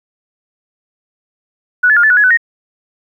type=tone with pitch steps; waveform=sine; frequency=1474 / 1725 / 1416 / 1744 / 1471 / 1682 / 1502 / 1862 Hz; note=F#6 / A6 / F6 / A6 / F#6 / G#6 / F#6 / A#6; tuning=-7 / -35 / +23 / -16 / -11 / +22 / +26 / -2 cents; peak=-6 dBFS; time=1.83-2.374 s; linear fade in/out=10 ms; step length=68 ms; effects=8-bit